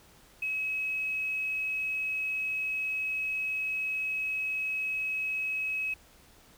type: tone with quantisation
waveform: sine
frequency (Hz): 2559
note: D#7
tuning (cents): +48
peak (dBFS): -29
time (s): 0.42-5.94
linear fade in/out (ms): 5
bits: 9
effects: pink hiss -58 dBFS RMS until 6.57 s